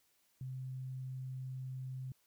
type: tone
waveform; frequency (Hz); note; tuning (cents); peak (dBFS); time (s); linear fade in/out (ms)
sine; 130; C3; -11; -40; 0.41-2.12; 2
effects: white hiss -74 dBFS RMS until 2.26 s